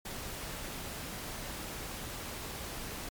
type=noise; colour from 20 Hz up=pink; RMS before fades=-41 dBFS; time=0.05-3.09 s; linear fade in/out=5 ms; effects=MP3 96 kbps